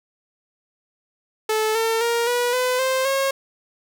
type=tone with pitch steps; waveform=sawtooth; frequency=435 / 451.4 / 468.4 / 486 / 504.3 / 523.3 / 543 Hz; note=A4 / A4 / A#4 / B4 / B4 / C5 / C#5; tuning=-20 / +44 / +8 / -28 / +36 / 0 / -36 cents; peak=-15 dBFS; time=1.49-3.31 s; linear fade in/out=5 ms; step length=260 ms; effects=none